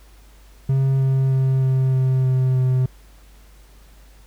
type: tone with pitch steps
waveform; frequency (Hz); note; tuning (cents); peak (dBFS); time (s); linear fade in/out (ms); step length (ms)
triangle; 134.5 / 133.49 / 132.5 / 131.5 / 130.52 / 129.54 / 128.57; C3 / C3 / C3 / C3 / C3 / C3 / C3; +48 / +35 / +22 / +9 / -4 / -17 / -30; -13; 0.69-2.86; 5; 310
effects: added 50 Hz sine -45 dBFS peak until 4.26 s + pink hiss -54 dBFS RMS until 4.26 s

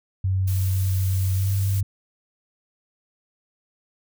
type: tone with pitch glide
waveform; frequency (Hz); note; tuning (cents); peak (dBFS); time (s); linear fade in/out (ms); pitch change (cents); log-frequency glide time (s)
sine; 94.6 to 97.99; F#2 to G2; +39 to 0; -19; 0.24-1.83; 5; +61; 1.36-1.49
type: noise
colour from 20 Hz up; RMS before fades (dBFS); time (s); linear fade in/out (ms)
blue; -36; 0.47-1.81; 10
effects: none

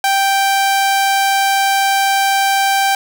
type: tone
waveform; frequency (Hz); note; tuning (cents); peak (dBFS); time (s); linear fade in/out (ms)
sawtooth; 784; G5; 0; -8; 0.04-2.95; 2
effects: none

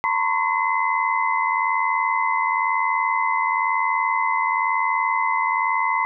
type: tone cluster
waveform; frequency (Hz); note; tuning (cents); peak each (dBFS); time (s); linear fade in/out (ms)
sine; 907 / 1009 / 1090 / 2045; A#5 / B5 / C#6 / C7; -48 / +37 / -29 / -40; -24; 0.04-6.05; 0
effects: none

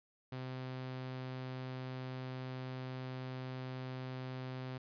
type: tone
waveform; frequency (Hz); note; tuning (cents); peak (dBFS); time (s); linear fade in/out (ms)
sawtooth; 129.1; C3; -23; -37; 0.32-4.78; 5
effects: resampled to 11025 Hz

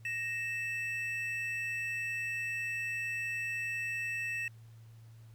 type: tone pair together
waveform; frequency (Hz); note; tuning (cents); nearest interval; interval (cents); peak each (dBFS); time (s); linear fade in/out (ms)
triangle; 1867.3 / 2637; A#6 / E7; +2 / 0; tritone; 598; -36 / -34; 0.05-4.48; 2
effects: added 113 Hz sine -51 dBFS peak until 5.34 s + pink hiss -68 dBFS RMS until 5.34 s

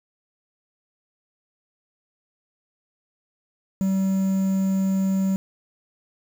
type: tone with quantisation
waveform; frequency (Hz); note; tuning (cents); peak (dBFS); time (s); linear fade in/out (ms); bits
triangle; 192; G3; -36; -17; 3.81-5.36; 0; 7
effects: none

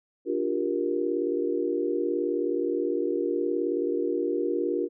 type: chord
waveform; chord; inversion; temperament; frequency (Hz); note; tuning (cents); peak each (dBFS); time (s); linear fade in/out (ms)
sine; G minor seventh; second; just; 294 / 352.8 / 392 / 470.4; D4 / F4 / G4 / Bb4; +2 / +18 / 0 / +16; -31 / -28 / -31 / -30; 0.25-4.89; 50
effects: none

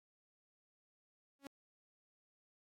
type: tone with exponential growth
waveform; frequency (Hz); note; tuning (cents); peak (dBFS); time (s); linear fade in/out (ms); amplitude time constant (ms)
sawtooth; 277.3; C#4; +1; -39; 1.39-1.47; 2; 16
effects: AAC 48 kbps

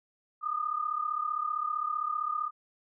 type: tone pair together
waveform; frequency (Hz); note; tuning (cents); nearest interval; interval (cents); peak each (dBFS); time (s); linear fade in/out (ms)
sine; 1209.1 / 1244.5; D#6 / D#6; -50 / 0; unison; 50; -31 / -33; 0.41-2.51; 50
effects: none

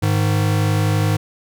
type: tone pair together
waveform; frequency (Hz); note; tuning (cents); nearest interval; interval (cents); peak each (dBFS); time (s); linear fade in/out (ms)
square; 103.83 / 155.57; G#2 / D#3; 0 / 0; perfect fifth; 700; -17 / -21; 0.02-1.17; 10
effects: none

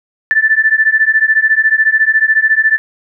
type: beating tone pair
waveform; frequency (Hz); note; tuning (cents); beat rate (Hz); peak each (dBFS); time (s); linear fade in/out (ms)
sine; 1754 / 1768; A6 / A6; -6 / +8; 14; -11; 0.31-2.78; 0
effects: none

